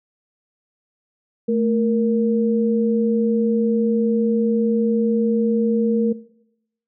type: tone pair together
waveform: sine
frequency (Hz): 220.6 / 467.4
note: A3 / A#4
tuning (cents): +5 / +5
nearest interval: octave + minor second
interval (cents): 1300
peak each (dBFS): -19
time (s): 1.48-6.13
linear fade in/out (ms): 10
effects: noise-tail reverb RT60 0.8 s tail -20 dB re dry